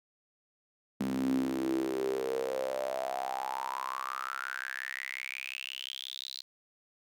sawtooth tone with high-pass filter sweep, 65.6 Hz, C2, 5 cents sharp, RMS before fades -35 dBFS, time 1-6.42 s, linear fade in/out 5 ms, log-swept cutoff 220 to 4200 Hz, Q 9.7, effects none

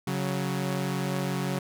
sawtooth tone pair together, 139.32 / 185 Hz, C#3 / F#3, +9 / 0 cents, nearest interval perfect fourth, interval 491 cents, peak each -26 dBFS, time 0.07-1.59 s, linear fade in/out 5 ms, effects none

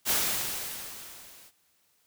white noise with level ramp, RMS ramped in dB -24 to -54 dBFS, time 0.05-1.52 s, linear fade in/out 50 ms, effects white hiss -69 dBFS RMS until 2.06 s

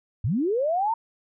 sine linear sweep, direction up, 85 to 932.3 Hz, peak -21 dBFS, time 0.24-0.94 s, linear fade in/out 5 ms, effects none

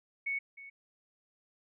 sine tone with echo, 2217 Hz, C#7, in tune, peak -31 dBFS, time 0.26-0.39 s, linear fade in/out 10 ms, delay 310 ms, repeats 1, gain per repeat -15 dB, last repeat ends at 0.7 s, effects none

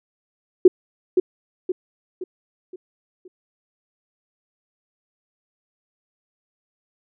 sine tone with echo, 366.6 Hz, F#4, 16 cents flat, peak -5 dBFS, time 0.65-0.68 s, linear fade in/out 5 ms, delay 520 ms, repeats 5, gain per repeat -7 dB, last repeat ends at 3.28 s, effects none

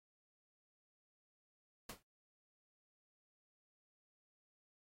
pink noise with exponential decay, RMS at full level -43 dBFS, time 1.89-2.03 s, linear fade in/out 5 ms, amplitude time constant 29 ms, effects AAC 48 kbps

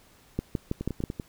two click trains, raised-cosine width 3 ms, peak -14 / -19 dBFS, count 5 / 5, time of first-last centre 0.39-1.038 / 0.81-1.198 s, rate 6.17 / 10.3 Hz, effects pink hiss -58 dBFS RMS until 1.28 s

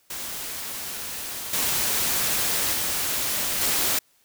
white noise with level steps, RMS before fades -33 / -24 / -26 / -23 dBFS, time 0.1-3.99 s, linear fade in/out 5 ms, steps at 1.53 / 2.73 / 3.61 s, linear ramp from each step 5 ms, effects white hiss -63 dBFS RMS until 4.24 s

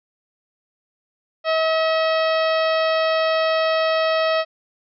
harmonic tone with a mistuned harmonic, 641 Hz, E5, 49 cents flat, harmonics 1 / 2 / 3 / 4 / 5 / 6 / 7 / 8, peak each -18 / -24 / -28 / -30 / -32 / -34 / -35 / -36 dBFS, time 1.44-4.45 s, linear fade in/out 50 ms, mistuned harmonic 8, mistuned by +52 cents, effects none

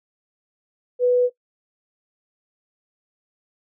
sine tone, 493.9 Hz, B4, in tune, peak -14 dBFS, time 0.99-1.3 s, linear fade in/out 50 ms, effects noise-tail reverb RT60 0.1 s tail -19 dB re dry

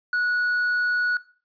triangle tone, 1465 Hz, F#6, 18 cents flat, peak -19 dBFS, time 0.13-1.17 s, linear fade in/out 2 ms, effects noise-tail reverb RT60 0.4 s tail -18 dB re dry + resampled to 11025 Hz

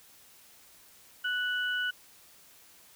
sine tone pair together, 1480 / 2960 Hz, F#6 / F#7, 0 / 0 cents, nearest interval octave, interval 1200 cents, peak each -29 / -35 dBFS, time 1.24-1.91 s, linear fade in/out 10 ms, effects white hiss -57 dBFS RMS until 2.95 s

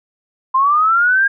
sine linear sweep, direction up, 1034 to 1628 Hz, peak -10 dBFS, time 0.54-1.28 s, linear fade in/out 10 ms, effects none

